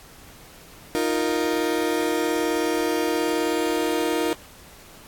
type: chord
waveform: 35% pulse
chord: Eb suspended second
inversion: none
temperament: just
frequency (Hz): 311.1 / 350 / 466.7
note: Eb4 / F4 / Bb4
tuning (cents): 0 / +4 / +2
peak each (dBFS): -24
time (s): 0.95-4.33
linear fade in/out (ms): 0
effects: pink hiss -47 dBFS RMS until 5.07 s + AAC 64 kbps